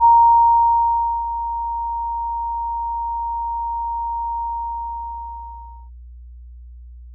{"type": "tone with ADSR envelope", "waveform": "sine", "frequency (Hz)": 932.3, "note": "A#5", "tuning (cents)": 0, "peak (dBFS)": -7, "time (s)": [0, 5.9], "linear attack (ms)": 43, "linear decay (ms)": 1200, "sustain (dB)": -14, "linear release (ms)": 1500, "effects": ["added 60 Hz sine -36 dBFS peak until 7.14 s"]}